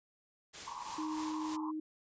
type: noise with tremolo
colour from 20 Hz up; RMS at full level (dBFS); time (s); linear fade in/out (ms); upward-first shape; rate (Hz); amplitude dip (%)
white; -44; 0.53-1.57; 20; triangle; 3.2; 65
type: band-pass noise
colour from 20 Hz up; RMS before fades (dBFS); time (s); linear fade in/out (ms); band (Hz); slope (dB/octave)
white; -44; 0.66-1.72; 20; 880 to 1100; 96
type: tone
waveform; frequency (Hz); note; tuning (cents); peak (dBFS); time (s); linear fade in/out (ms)
sine; 311.1; D#4; 0; -36; 0.98-1.8; 5
effects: resampled to 16000 Hz